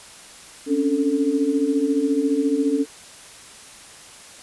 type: tone cluster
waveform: sine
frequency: 270.7 / 285.1 / 443.9 Hz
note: C#4 / C#4 / A4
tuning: -41 / +49 / +15 cents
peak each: -23 / -20 / -24 dBFS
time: 0.66-2.86 s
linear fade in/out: 50 ms
effects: white hiss -43 dBFS RMS until 4.42 s + resampled to 24000 Hz